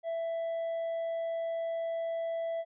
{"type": "tone with hard clipping", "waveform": "sine", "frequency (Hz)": 663, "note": "E5", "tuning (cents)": 10, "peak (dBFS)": -32, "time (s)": [0.03, 2.65], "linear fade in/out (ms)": 50, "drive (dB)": 2, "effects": ["resampled to 11025 Hz"]}